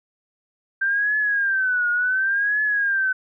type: tone with vibrato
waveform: sine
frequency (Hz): 1568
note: G6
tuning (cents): 0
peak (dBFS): -18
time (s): 0.81-3.13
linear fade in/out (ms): 10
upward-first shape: triangle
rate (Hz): 0.69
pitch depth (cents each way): 160
effects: none